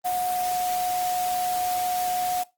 sine tone in noise, 726 Hz, F#5, 33 cents flat, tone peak -23 dBFS, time 0.04-2.44 s, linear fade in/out 20 ms, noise white, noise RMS -34 dBFS, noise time 0.04-2.44 s, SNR +8 dB, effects noise-tail reverb RT60 0.2 s tail -18 dB re dry + Opus 24 kbps

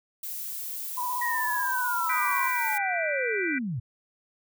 violet noise, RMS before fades -35 dBFS, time 0.23-2.78 s, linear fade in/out 5 ms
sine tone with vibrato, 986 Hz, B5, 3 cents flat, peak -28 dBFS, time 0.97-2.48 s, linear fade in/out 10 ms, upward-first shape square, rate 16 Hz, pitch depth 34 cents each way
sine linear sweep, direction down, 1917 to 105.5 Hz, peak -28 dBFS, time 1.21-3.8 s, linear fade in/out 10 ms
sine chord, G major seventh, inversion third, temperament equal, 1480 / 1568 / 1975.5 / 2349 Hz, F#6 / G6 / B6 / D7, 0 / 0 / 0 / 0 cents, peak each -34 / -35 / -31 / -32 dBFS, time 2.09-3.59 s, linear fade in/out 10 ms
effects none

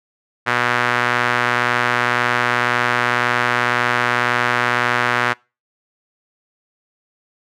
sawtooth tone with band-pass filter, 121.9 Hz, B2, 22 cents flat, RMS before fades -18 dBFS, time 0.46-5.34 s, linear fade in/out 20 ms, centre 1600 Hz, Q 1.9, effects noise-tail reverb RT60 0.3 s tail -26 dB re dry

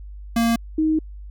square / sine tone pair in turn, 231.3 / 313.4 Hz, A#3 / D#4, -13 / +13 cents, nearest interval perfect fourth, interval 526 cents, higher second, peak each -17 / -16 dBFS, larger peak second, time 0.36-0.56 / 0.78-0.99 s, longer second, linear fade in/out 5 ms, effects added 50 Hz sine -34 dBFS peak until 1.3 s

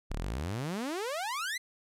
sawtooth exponential sweep, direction up, 30.99 to 2093 Hz, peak -29 dBFS, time 0.1-1.58 s, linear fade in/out 10 ms, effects low-pass 12000 Hz 12 dB/octave

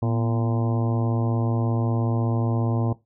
harmonic tone with a mistuned harmonic, 114.6 Hz, A#2, 29 cents flat, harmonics 1 / 2 / 3 / 4 / 5 / 6 / 7 / 8 / 9, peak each -22 / -28 / -32 / -34 / -36 / -38 / -39 / -40 / -41 dBFS, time 0.02-2.93 s, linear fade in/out 5 ms, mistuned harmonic 2, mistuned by +75 cents, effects noise-tail reverb RT60 0.2 s tail -17 dB re dry

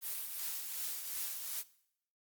blue noise with tremolo, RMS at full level -38 dBFS, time 0.01-1.64 s, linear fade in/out 50 ms, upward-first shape triangle, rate 2.7 Hz, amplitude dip 50%, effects noise-tail reverb RT60 0.7 s tail -19 dB re dry + Opus 32 kbps

